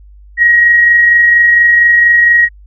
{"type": "tone with amplitude modulation", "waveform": "sine", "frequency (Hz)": 1894, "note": "A#6", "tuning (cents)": 27, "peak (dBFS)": -3, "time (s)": [0.37, 2.49], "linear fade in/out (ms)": 50, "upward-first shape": "sine", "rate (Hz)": 24.3, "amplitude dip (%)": 25, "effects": ["added 50 Hz sine -35 dBFS peak until 2.66 s"]}